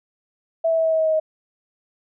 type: tone with pitch steps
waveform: sine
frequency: 657 / 652.8 / 648.7 / 644.6 / 640.5 / 636.5 / 632.4 / 628.4 Hz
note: E5 / E5 / E5 / E5 / E5 / D#5 / D#5 / D#5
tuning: -6 / -17 / -28 / -39 / -50 / +39 / +28 / +17 cents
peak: -16 dBFS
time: 0.64-1.2 s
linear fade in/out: 10 ms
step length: 70 ms
effects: none